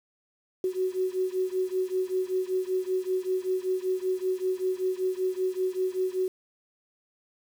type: beating tone pair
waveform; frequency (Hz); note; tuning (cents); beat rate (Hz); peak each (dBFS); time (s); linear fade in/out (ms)
sine; 370 / 375.2; F#4 / F#4; 0 / +24; 5.2; -28 / -29; 0.64-6.28; 2
effects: 8-bit